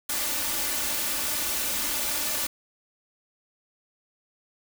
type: noise with comb filter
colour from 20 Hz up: white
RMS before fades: -28 dBFS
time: 0.09-2.47 s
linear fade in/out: 5 ms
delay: 3.4 ms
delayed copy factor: +0.65
effects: none